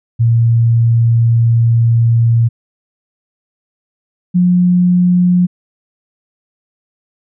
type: tone pair in turn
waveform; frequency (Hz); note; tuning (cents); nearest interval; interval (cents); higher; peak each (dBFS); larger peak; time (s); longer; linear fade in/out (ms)
sine; 116.1 / 178.86; A#2 / F3; -7 / +42; perfect fifth; 749; second; -7; neither; 0.19-2.49 / 4.34-5.47; first; 20
effects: none